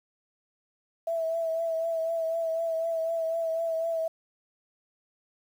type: tone with vibrato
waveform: sine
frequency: 657 Hz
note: E5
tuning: 6 cents flat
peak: -26 dBFS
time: 1.07-4.08 s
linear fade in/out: 5 ms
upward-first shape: triangle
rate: 4 Hz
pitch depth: 34 cents each way
effects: 9-bit